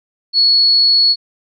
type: tone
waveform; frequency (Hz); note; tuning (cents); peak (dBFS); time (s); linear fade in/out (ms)
sine; 4377; C#8; -23; -8; 0.33-1.16; 50
effects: none